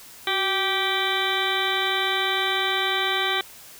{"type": "harmonic tone with a mistuned harmonic", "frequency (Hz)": 389, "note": "G4", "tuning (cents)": -13, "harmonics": [1, 2, 3, 4, 5, 6, 8, 9, 10], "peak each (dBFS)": [-30, -30, -30, -30, -30, -30, -30, -30, -30], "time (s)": [0.27, 3.41], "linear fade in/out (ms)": 2, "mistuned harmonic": 1, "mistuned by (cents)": -61, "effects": ["white hiss -45 dBFS RMS until 3.79 s"]}